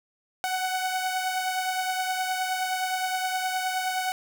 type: beating tone pair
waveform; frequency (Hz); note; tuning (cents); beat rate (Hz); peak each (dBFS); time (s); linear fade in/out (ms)
sawtooth; 744 / 753.6; F#5 / F#5; +9 / +32; 9.6; -23 / -30; 0.44-4.12; 0
effects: none